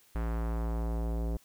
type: tone with low-pass filter sweep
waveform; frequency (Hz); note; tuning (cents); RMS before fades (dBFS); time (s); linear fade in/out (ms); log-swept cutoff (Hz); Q
square; 56.7; A#1; -47; -32; 0.15-1.37; 5; 1600 to 560; 1.2
effects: white hiss -63 dBFS RMS until 1.44 s